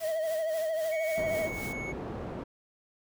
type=tone with vibrato; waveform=triangle; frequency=639 Hz; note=D#5; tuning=46 cents sharp; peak=-26 dBFS; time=0-1.5 s; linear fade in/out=50 ms; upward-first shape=sine; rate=13 Hz; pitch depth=56 cents each way
type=noise with tremolo; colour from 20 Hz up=white; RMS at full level=-44 dBFS; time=0-1.73 s; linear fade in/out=5 ms; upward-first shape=triangle; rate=3.8 Hz; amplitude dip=80%
type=tone with pitch glide; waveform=triangle; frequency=2232 to 2209 Hz; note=C#7 to C#7; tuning=+11 to -7 cents; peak=-35 dBFS; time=0.91-1.93 s; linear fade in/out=20 ms; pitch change=-18 cents; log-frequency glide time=1.07-1.69 s
type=low-pass noise; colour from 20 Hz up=white; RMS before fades=-38 dBFS; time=1.17-2.44 s; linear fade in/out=10 ms; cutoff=520 Hz; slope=12 dB/octave
effects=none